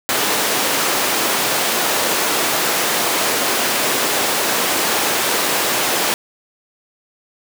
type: high-pass noise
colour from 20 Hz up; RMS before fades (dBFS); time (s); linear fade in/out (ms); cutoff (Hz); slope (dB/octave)
pink; -18; 0.09-6.14; 0; 370; 12
effects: none